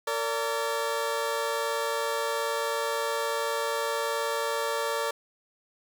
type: tone pair together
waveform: 20% pulse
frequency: 457.2 / 576 Hz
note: A#4 / D5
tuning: -34 / -34 cents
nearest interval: major third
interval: 400 cents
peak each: -25 dBFS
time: 0.07-5.11 s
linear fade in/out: 5 ms
effects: 10-bit